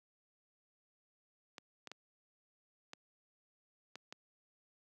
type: clicks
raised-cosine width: 0.2 ms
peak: -29 dBFS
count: 6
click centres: 1.582 / 1.873 / 1.916 / 2.934 / 3.956 / 4.125 s
effects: high-pass 200 Hz 12 dB/octave